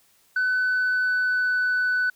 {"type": "tone with pitch glide", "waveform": "sine", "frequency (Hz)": [1506, 1495.6], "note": ["F#6", "F#6"], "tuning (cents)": [30, 18], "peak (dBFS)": -18, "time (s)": [0.36, 2.1], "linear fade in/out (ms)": 5, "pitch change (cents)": -12, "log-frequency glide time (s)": [0.54, 1.58], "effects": ["tanh soft clip ceiling -18 dBFS", "white hiss -61 dBFS RMS until 2.15 s"]}